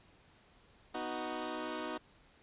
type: chord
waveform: 15% pulse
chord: B major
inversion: none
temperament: equal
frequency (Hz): 246.9 / 311.1 / 370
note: B3 / D#4 / F#4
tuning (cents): 0 / 0 / 0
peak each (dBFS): -37 / -34 / -36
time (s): 0.94-1.98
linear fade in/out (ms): 10
effects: pink hiss -64 dBFS RMS until 2.42 s + resampled to 8000 Hz